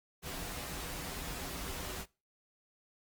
pink noise with comb filter, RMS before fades -41 dBFS, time 0.22-2.06 s, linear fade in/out 50 ms, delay 9.1 ms, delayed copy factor -0.55, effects noise-tail reverb RT60 0.3 s tail -22 dB re dry + Opus 48 kbps

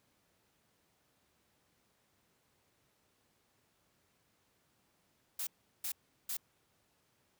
blue noise bursts, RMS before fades -38 dBFS, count 3, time 5.39-6.37 s, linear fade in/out 5 ms, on 80 ms, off 370 ms, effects pink hiss -74 dBFS RMS until 7.39 s + high-pass 80 Hz 12 dB/octave

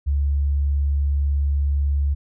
sine tone, 70.9 Hz, C#2, 40 cents sharp, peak -17 dBFS, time 0.06-2.15 s, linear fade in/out 20 ms, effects none

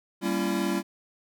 square chord, G diminished seventh, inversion none, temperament equal with one note detuned, 196 / 233.1 / 277.2 / 338.3 Hz, G3 / Bb3 / Db4 / Fb4, 0 / 0 / 0 / +45 cents, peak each -30 / -34 / -33 / -30 dBFS, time 0.21-0.83 s, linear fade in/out 50 ms, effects none

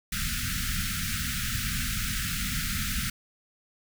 pink band-stop noise, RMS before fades -30 dBFS, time 0.12-3.1 s, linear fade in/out 5 ms, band 250 to 1300 Hz, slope 96 dB/octave, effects none

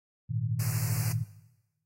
sine chord, Ab suspended second, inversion none, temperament equal, 103.83 / 116.54 / 155.56 Hz, Ab2 / Bb2 / Eb3, 0 / 0 / 0 cents, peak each -35 / -30 / -34 dBFS, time 0.29-1.24 s, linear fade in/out 20 ms
white band-stop noise, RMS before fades -38 dBFS, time 0.59-1.13 s, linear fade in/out 10 ms, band 2700 to 4400 Hz, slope 96 dB/octave
effects noise-tail reverb RT60 1.0 s tail -17 dB re dry + AAC 48 kbps

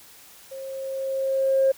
sine tone with level ramp, 536 Hz, C5, 42 cents sharp, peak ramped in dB -34 to -14 dBFS, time 0.51-1.72 s, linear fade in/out 10 ms, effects tanh soft clip ceiling -11 dBFS + white hiss -49 dBFS RMS until 1.77 s

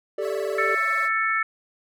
triangle chord, G suspended second, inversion none, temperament equal, 392 / 440 / 587.3 Hz, G4 / A4 / D5, 0 / 0 / 0 cents, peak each -27 dBFS, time 0.18-0.75 s, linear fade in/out 5 ms
20% pulse tone with vibrato, 606 Hz, D#5, 46 cents flat, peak -31 dBFS, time 0.2-1.1 s, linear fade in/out 50 ms, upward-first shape square, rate 20 Hz, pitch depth 150 cents each way
harmonic tone, 442.4 Hz, A4, 9 cents sharp, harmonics 3 / 4 / 5, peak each -24 / -25 / -26 dBFS, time 0.58-1.43 s, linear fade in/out 5 ms
effects none

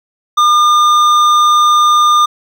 triangle tone with hard clipping, 1207 Hz, D6, 47 cents sharp, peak -8 dBFS, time 0.37-2.26 s, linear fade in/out 10 ms, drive 13 dB, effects none

